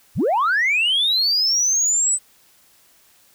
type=linear sweep; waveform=sine; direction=up; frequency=48.44 to 8130 Hz; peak=-14 dBFS; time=0.15-2.19 s; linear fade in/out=50 ms; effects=tanh soft clip ceiling -13 dBFS + white hiss -55 dBFS RMS until 3.34 s